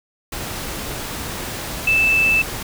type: tone in noise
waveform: sine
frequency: 2637 Hz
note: E7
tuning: in tune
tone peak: -13 dBFS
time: 1.87-2.42 s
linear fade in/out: 5 ms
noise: pink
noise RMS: -28 dBFS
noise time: 0.32-2.63 s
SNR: +12 dB
effects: none